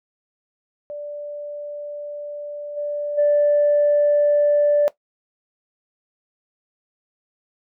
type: tone with level steps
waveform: sine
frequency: 586 Hz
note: D5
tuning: 4 cents flat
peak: -28 / -22 / -12 dBFS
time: 0.9-4.88 s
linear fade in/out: 0 ms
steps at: 2.76 / 3.17 s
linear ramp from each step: 20 ms
effects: noise-tail reverb RT60 0.1 s tail -17 dB re dry + tanh soft clip ceiling -9 dBFS